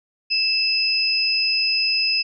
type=tone pair together; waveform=sine; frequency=2637 / 5074 Hz; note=E7 / D#8; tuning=0 / +33 cents; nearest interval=major seventh; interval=1133 cents; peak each=-22 / -19 dBFS; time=0.3-2.23 s; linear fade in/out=20 ms; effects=none